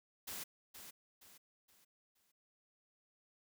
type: noise with echo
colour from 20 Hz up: white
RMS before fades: -45 dBFS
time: 0.27-0.44 s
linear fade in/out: 10 ms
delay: 470 ms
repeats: 4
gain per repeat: -8 dB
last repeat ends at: 2.32 s
effects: none